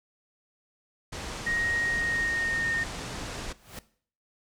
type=low-pass noise; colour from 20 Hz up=pink; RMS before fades=-37 dBFS; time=1.12-3.53 s; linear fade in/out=10 ms; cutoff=8300 Hz; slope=24 dB/octave
type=tone with pitch glide; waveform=sine; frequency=1874 to 1837.6 Hz; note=A#6 to A#6; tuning=+9 to -25 cents; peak=-26 dBFS; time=1.46-2.84 s; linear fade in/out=10 ms; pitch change=-34 cents; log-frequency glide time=1.85-2.73 s
type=noise with exponential growth; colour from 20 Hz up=pink; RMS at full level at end=-38 dBFS; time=3.48-3.79 s; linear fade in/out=2 ms; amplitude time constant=66 ms
effects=noise-tail reverb RT60 0.5 s tail -17 dB re dry